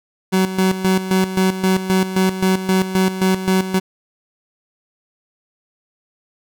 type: tone with tremolo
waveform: 30% pulse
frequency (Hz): 188.1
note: F#3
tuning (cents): +29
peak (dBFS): -10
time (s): 0.32-3.8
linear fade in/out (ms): 20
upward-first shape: square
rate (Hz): 3.8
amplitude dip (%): 70
effects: none